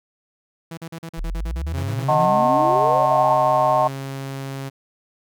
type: tone bursts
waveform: sawtooth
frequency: 164.81 Hz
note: E3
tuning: in tune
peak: -27 dBFS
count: 15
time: 0.71-2.258 s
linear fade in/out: 5 ms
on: 64 ms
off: 42 ms
type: exponential sweep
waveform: sine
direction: up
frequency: 34.65 to 932.3 Hz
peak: -23 dBFS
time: 1.17-3.35 s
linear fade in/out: 20 ms
type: tone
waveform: sawtooth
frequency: 136 Hz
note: C#3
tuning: 33 cents flat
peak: -24 dBFS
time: 1.73-4.7 s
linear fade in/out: 20 ms
type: chord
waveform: sine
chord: D# diminished seventh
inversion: none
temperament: just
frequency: 622.3 / 746.7 / 896 / 1075.3 Hz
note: D#5 / F#5 / A5 / C6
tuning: 0 / +16 / +31 / +47 cents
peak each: -19 / -20 / -21 / -21 dBFS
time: 2.08-3.88 s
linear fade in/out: 10 ms
effects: none